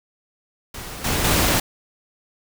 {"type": "noise with level steps", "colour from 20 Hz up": "pink", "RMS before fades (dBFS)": [-34, -22, -18], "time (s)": [0.74, 1.6], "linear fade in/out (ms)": 5, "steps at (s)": [1.04, 1.24], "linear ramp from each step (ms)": 5, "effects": []}